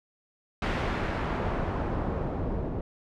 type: noise with low-pass filter sweep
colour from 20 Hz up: pink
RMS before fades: -30 dBFS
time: 0.62-2.81 s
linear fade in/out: 2 ms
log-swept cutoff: 2500 to 500 Hz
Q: 0.83
effects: none

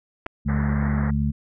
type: clicks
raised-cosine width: 0.5 ms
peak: -19 / -14 dBFS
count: 2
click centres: 0.262 / 0.265 s
type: harmonic tone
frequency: 71.5 Hz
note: D2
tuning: 46 cents flat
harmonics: 1 / 2 / 3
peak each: -24 / -24 / -24 dBFS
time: 0.45-1.32 s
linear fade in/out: 20 ms
type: low-pass noise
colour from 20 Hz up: white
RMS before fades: -34 dBFS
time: 0.48-1.11 s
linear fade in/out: 10 ms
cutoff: 2000 Hz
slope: 96 dB/octave
effects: none

